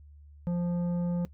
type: tone with tanh clipping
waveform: sine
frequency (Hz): 174.61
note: F3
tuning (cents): 0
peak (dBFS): -28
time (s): 0.47-1.25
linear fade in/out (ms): 0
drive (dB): 9
effects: noise-tail reverb RT60 0.1 s tail -20 dB re dry + added 73 Hz sine -49 dBFS peak until 1.33 s